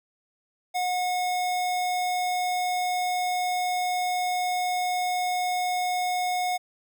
square tone, 726 Hz, F#5, 33 cents flat, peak -25 dBFS, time 0.74-6.58 s, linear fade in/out 20 ms, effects none

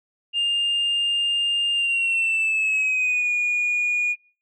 sine tone with pitch glide, 2809 to 2445 Hz, F7 to D#7, +9 to -31 cents, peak -17 dBFS, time 0.33-4.16 s, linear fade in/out 50 ms, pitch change -240 cents, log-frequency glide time 1.74-3.31 s, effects noise-tail reverb RT60 0.4 s tail -22 dB re dry + tanh soft clip ceiling -17 dBFS

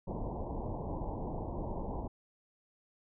pink low-pass noise, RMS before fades -38 dBFS, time 0.07-2.08 s, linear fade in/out 10 ms, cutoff 1000 Hz, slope 96 dB/octave, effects none

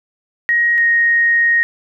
sine tone pair in turn, 1886 / 1868.6 Hz, A#6 / A#6, +20 / +4 cents, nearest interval unison, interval 16 cents, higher first, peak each -11 / -10 dBFS, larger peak second, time 0.49-0.78 / 0.78-1.63 s, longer second, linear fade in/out 0 ms, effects none

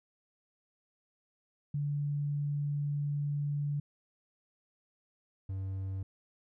sine / triangle tone pair in turn, 144.9 / 95.84 Hz, D3 / G2, -23 / -39 cents, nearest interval perfect fifth, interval 716 cents, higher first, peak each -30 / -32 dBFS, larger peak first, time 1.74-3.8 / 5.49-6.03 s, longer first, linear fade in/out 5 ms, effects none

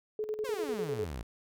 sine tone with tremolo, 428.1 Hz, A4, 47 cents flat, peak -30 dBFS, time 0.19-1.05 s, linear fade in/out 2 ms, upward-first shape square, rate 10 Hz, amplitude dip 65%
sawtooth exponential sweep, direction down, 564 to 51.91 Hz, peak -33 dBFS, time 0.44-1.23 s, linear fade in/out 10 ms
effects none

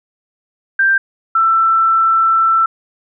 sine tone pair in turn, 1577 / 1334.2 Hz, G6 / E6, +10 / +20 cents, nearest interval minor third, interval 290 cents, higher first, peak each -9 dBFS, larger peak neither, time 0.79-0.98 / 1.35-2.66 s, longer second, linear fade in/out 5 ms, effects none

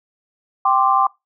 sine chord, G suspended fourth, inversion none, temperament just, 784 / 1045.3 / 1176 Hz, G5 / C6 / D6, 0 / -2 / +2 cents, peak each -17 dBFS, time 0.65-1.07 s, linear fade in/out 5 ms, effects noise-tail reverb RT60 0.2 s tail -22 dB re dry

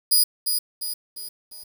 10% pulse tone with echo, 4922 Hz, D#8, 20 cents flat, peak -8 dBFS, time 0.11-0.24 s, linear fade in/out 10 ms, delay 350 ms, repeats 4, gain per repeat -6 dB, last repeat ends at 1.64 s, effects 8-bit

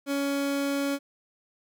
30% pulse tone, 280 Hz, C#4, 18 cents sharp, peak -23 dBFS, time 0.06-0.99 s, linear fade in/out 50 ms, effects none

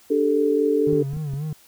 sine chord, D suspended fourth, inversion none, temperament equal with one note detuned, 293.7 / 395.6 / 440 Hz, D4 / G4 / A4, 0 / +16 / 0 cents, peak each -22 / -24 / -19 dBFS, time 0.1-1.03 s, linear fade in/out 10 ms
triangle tone with vibrato, 145.8 Hz, D3, 12 cents flat, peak -23 dBFS, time 0.87-1.53 s, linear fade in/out 2 ms, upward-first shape sine, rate 3.8 Hz, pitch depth 120 cents each way
clicks, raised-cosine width 5 ms, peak -22 dBFS, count 4, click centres 0.93 / 1.135 / 1.168 / 1.337 s
effects white hiss -53 dBFS RMS until 1.67 s

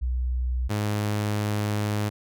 sine / sawtooth tone pair in turn, 62.2 / 104.61 Hz, B1 / G#2, +13 / +13 cents, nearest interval major sixth, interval 900 cents, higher second, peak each -23 / -20 dBFS, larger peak second, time 0.01-0.69 / 0.69-2.1 s, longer second, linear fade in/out 20 ms, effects none

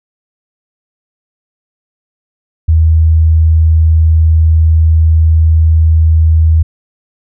sine tone, 80.1 Hz, E2, 49 cents flat, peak -4 dBFS, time 2.68-6.63 s, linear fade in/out 10 ms, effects none

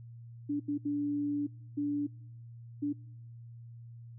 sine tone bursts at uneven times, 290 Hz, D4, 22 cents flat, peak -29 dBFS, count 5, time 0.49-0.6 / 0.68-0.78 / 0.85-1.47 / 1.77-2.07 / 2.82-2.93 s, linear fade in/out 10 ms, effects noise-tail reverb RT60 0.8 s tail -25 dB re dry + added 117 Hz sine -46 dBFS peak until 4.18 s

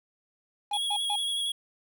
triangle tone bursts, 826 Hz, G#5, 10 cents flat, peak -27 dBFS, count 3, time 0.71-1.159 s, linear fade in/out 5 ms, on 63 ms, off 130 ms
click, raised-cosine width 0.2 ms, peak -35 dBFS, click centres 0.713 s
square tone with vibrato, 3322 Hz, G#7, in tune, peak -28 dBFS, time 0.73-1.52 s, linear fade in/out 5 ms, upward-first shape square, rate 11 Hz, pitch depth 17 cents each way
effects none

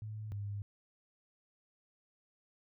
sine tone pair in turn, 107.5 / 101.69 Hz, A2 / G#2, -40 / -36 cents, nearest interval minor second, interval 96 cents, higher first, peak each -40 / -37 dBFS, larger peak second, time 0.02-0.32 / 0.32-0.62 s, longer neither, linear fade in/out 0 ms, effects none

